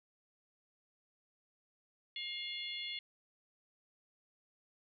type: harmonic tone with a mistuned harmonic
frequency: 709 Hz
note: F5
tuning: 26 cents sharp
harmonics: 3 / 4 / 5 / 6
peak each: -45 / -45 / -43 / -49 dBFS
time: 2.16-2.99 s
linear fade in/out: 2 ms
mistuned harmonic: 5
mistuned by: -59 cents
effects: none